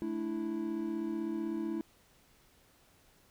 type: chord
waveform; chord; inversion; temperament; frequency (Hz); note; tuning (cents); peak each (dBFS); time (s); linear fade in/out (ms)
triangle; A suspended fourth; none; equal with one note detuned; 217.6 / 293.7 / 329.6; A3 / D4 / E4; -19 / 0 / 0; -37 / -39 / -33; 0.02-1.81; 0
effects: pink hiss -65 dBFS RMS until 3.3 s